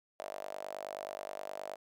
sawtooth tone with high-pass filter, 49.48 Hz, G1, 17 cents sharp, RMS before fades -43 dBFS, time 0.19-1.76 s, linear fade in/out 10 ms, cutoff 630 Hz, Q 6.8, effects none

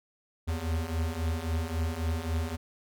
square beating tone pair, 79 / 82.7 Hz, D#2 / E2, +27 / +6 cents, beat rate 3.7 Hz, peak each -34 / -31 dBFS, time 0.47-2.57 s, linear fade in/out 20 ms, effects none

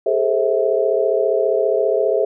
sine tone cluster, 405.2 / 440.1 / 526 / 652 Hz, G#4 / A4 / C5 / E5, -43 / 0 / +9 / -19 cents, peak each -20 dBFS, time 0.06-2.25 s, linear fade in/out 5 ms, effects none

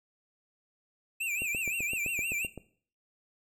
square tone with vibrato, 2542 Hz, D#7, 36 cents sharp, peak -31 dBFS, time 1.2-2.47 s, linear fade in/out 10 ms, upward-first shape sine, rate 5.8 Hz, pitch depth 150 cents each way
click train, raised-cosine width 2 ms, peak -27 dBFS, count 10, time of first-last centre 1.42-2.577 s, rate 7.78 Hz
effects noise-tail reverb RT60 0.5 s tail -17 dB re dry

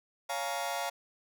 sawtooth chord, Bb minor seventh, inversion first, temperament just, 559.4 / 699.2 / 839.1 / 932.3 Hz, Db5 / F5 / Ab5 / Bb5, +16 / +2 / +18 / 0 cents, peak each -35 / -32 / -35 / -35 dBFS, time 0.29-0.9 s, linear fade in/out 10 ms, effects none

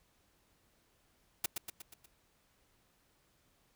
white noise with echo, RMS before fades -32 dBFS, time 1.44-1.46 s, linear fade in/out 5 ms, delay 120 ms, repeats 5, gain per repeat -5 dB, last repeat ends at 2.06 s, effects pink hiss -72 dBFS RMS until 3.75 s

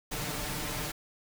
pink noise with comb filter, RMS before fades -35 dBFS, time 0.11-0.92 s, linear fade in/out 10 ms, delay 6.7 ms, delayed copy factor +1, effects none

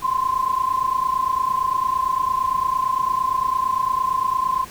sine tone pair together, 1026.2 / 1055 Hz, C6 / C6, -34 / +14 cents, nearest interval unison, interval 48 cents, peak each -21 dBFS, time 0.02-4.65 s, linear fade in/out 20 ms, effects pink hiss -40 dBFS RMS until 4.7 s

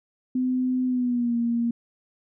sine tone with pitch glide, 254.6 to 234.8 Hz, C4 to A#3, -47 to +13 cents, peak -21 dBFS, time 0.35-1.71 s, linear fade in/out 5 ms, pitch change -140 cents, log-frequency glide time 0.86-1.36 s, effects none

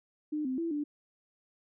sine tone with pitch steps, 302.4 / 259.1 / 333.6 / 294.1 Hz, D#4 / C4 / E4 / D4, -49 / -17 / +21 / +3 cents, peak -30 dBFS, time 0.32-0.84 s, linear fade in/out 10 ms, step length 130 ms, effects none

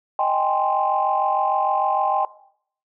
sine chord, Ab major seventh, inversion second, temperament equal, 622.3 / 784 / 830.6 / 1046.5 Hz, Eb5 / G5 / Ab5 / C6, 0 / 0 / 0 / 0 cents, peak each -26 / -20 / -24 / -23 dBFS, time 0.19-2.25 s, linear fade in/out 2 ms, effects noise-tail reverb RT60 0.6 s tail -17 dB re dry + tanh soft clip ceiling -8 dBFS

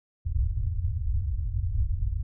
white low-pass noise, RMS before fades -27 dBFS, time 0.25-2.23 s, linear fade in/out 10 ms, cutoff 100 Hz, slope 48 dB/octave, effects none

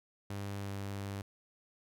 sawtooth tone with pitch glide, 100.1 to 99.29 Hz, G2 to G2, +37 to +23 cents, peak -34 dBFS, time 0.3-1.22 s, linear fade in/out 5 ms, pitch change -14 cents, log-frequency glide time 0.56-0.68 s, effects none

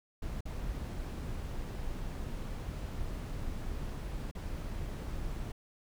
brown noise with dropouts, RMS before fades -38 dBFS, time 0.22-5.52 s, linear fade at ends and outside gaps 5 ms, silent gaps 0.408-0.454 / 4.313-4.35 s, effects none

